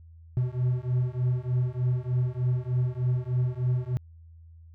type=beating tone pair; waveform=triangle; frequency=123.6 / 126.9 Hz; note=B2 / B2; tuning=+2 / +47 cents; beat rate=3.3 Hz; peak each=-25 dBFS; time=0.37-3.97 s; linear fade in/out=0 ms; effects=added 82 Hz sine -47 dBFS peak until 4.74 s